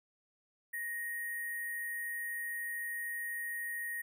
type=tone with sample-and-hold; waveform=sine; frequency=1876 Hz; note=A#6; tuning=11 cents sharp; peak=-36 dBFS; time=0.73-4.02 s; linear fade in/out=10 ms; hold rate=11025 Hz; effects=none